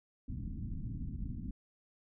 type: low-pass noise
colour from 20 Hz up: pink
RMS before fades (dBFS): -40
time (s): 0.28-1.51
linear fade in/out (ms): 2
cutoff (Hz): 270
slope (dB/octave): 48
effects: none